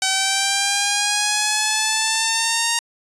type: exponential sweep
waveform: 5% pulse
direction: up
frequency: 761 to 932 Hz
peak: -5 dBFS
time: 0.02-2.79 s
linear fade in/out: 2 ms
effects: resampled to 22050 Hz